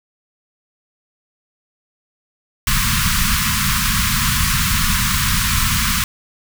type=band-stop noise; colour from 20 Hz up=pink; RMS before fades=-17 dBFS; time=2.67-6.04 s; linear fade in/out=2 ms; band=230 to 990 Hz; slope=96 dB/octave; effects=none